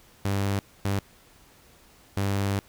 sawtooth tone bursts at uneven times, 99.2 Hz, G2, 21 cents sharp, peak -20 dBFS, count 3, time 0.25-0.59 / 0.85-0.99 / 2.17-2.59 s, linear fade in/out 0 ms, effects pink hiss -56 dBFS RMS until 2.68 s

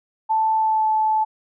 sine tone with pitch glide, 880 to 869.4 Hz, A5 to A5, 0 to -21 cents, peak -16 dBFS, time 0.29-1.25 s, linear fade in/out 20 ms, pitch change -21 cents, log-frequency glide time 0.55-0.88 s, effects none

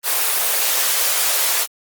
white high-pass noise, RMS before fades -18 dBFS, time 0.03-1.67 s, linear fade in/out 50 ms, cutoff 450 Hz, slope 24 dB/octave, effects Opus 24 kbps

